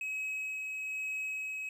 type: tone with tremolo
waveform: triangle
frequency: 2554 Hz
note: D#7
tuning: 45 cents sharp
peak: -32 dBFS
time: 0.01-1.69 s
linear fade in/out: 2 ms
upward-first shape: sine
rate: 1.1 Hz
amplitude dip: 25%
effects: 12-bit